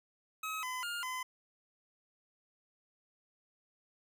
25% pulse tone with pitch steps, 1277 / 1013 / 1412 / 1019 Hz, D#6 / B5 / F6 / C6, +45 / +44 / +19 / -46 cents, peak -33 dBFS, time 0.43-1.23 s, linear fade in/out 5 ms, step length 200 ms, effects none

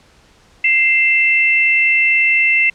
sine tone pair together, 2093 / 2669 Hz, C7 / E7, 0 / +21 cents, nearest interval major third, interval 421 cents, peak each -13 / -13 dBFS, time 0.64-2.7 s, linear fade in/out 5 ms, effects pink hiss -50 dBFS RMS until 2.74 s + low-pass 7000 Hz 12 dB/octave

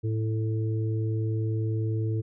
harmonic tone, 110 Hz, A2, in tune, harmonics 1 / 3 / 4, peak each -25 / -35 / -37 dBFS, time 0.03-2.22 s, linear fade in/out 20 ms, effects none

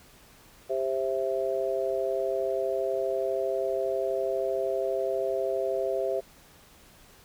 harmonic tone, 132.4 Hz, C3, 21 cents sharp, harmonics 3 / 4 / 5, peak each -30 / -30 / -30 dBFS, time 0.69-6.21 s, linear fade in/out 20 ms, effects pink hiss -55 dBFS RMS until 7.24 s

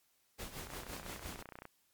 pink noise with tremolo, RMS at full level -43 dBFS, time 0.38-1.43 s, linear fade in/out 20 ms, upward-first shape triangle, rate 5.8 Hz, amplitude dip 75%
click train, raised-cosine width 0.5 ms, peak -32 dBFS, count 31, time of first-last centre 0.67-1.654 s, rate 30.5 Hz
effects white hiss -74 dBFS RMS until 1.93 s + MP3 96 kbps

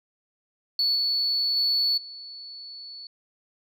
sine tone with level steps, 4435 Hz, C#8, in tune, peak -19 / -21 / -19 / -38 dBFS, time 0.79-3.07 s, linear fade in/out 2 ms, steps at 0.95 / 1.56 / 1.97 s, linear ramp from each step 10 ms, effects tanh soft clip ceiling -17 dBFS

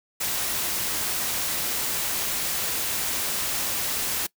white noise, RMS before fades -27 dBFS, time 0.2-4.27 s, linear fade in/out 10 ms, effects noise-tail reverb RT60 0.1 s tail -22 dB re dry

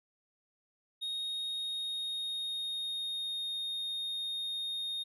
triangle tone with pitch glide, 3729 to 3697 Hz, A#7 to A#7, 0 to -15 cents, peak -33 dBFS, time 1.01-5.04 s, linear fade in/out 20 ms, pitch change -15 cents, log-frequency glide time 1.49-3.62 s, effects none

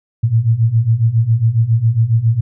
sine beating tone pair, 110 / 117.3 Hz, A2 / A#2, 0 / +11 cents, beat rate 7.3 Hz, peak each -15 / -12 dBFS, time 0.23-2.41 s, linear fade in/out 10 ms, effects none

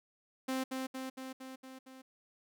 sawtooth tone with echo, 261.8 Hz, C4, 1 cent sharp, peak -29 dBFS, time 0.48-0.64 s, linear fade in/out 10 ms, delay 230 ms, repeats 6, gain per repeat -3 dB, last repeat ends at 2.02 s, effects none

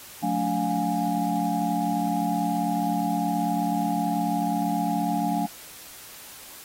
sine tone cluster, 179.3 / 218.1 / 286.7 / 711 / 826 Hz, F3 / A3 / D4 / F5 / G#5, +46 / -15 / -42 / +31 / -10 cents, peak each -29 dBFS, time 0.22-5.47 s, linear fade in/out 20 ms, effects white hiss -44 dBFS RMS until 6.64 s + AAC 48 kbps

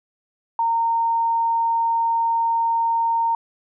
sine tone, 920 Hz, A#5, 23 cents flat, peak -17 dBFS, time 0.59-3.35 s, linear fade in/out 2 ms, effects none

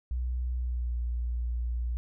sine tone with pitch glide, 61.74 to 59.6 Hz, B1 to A#1, 0 to +39 cents, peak -28 dBFS, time 0.11-1.97 s, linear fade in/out 0 ms, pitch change -61 cents, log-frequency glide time 0.57-0.97 s, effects none

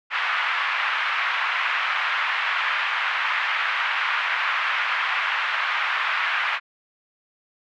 pink band-pass noise, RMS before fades -24 dBFS, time 0.1-6.6 s, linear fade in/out 50 ms, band 1100 to 2700 Hz, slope 24 dB/octave, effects none

